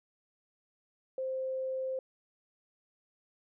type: tone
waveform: sine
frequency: 523.3 Hz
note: C5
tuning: in tune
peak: -32 dBFS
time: 1.18-1.99 s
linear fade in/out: 2 ms
effects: none